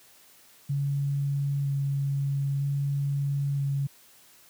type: tone with vibrato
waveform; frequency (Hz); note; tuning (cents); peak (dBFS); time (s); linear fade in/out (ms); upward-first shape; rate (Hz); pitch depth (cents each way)
sine; 140; C#3; +18; -24; 0.69-3.87; 10; square; 0.52; 9
effects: white hiss -56 dBFS RMS until 4.49 s + high-pass 80 Hz 12 dB/octave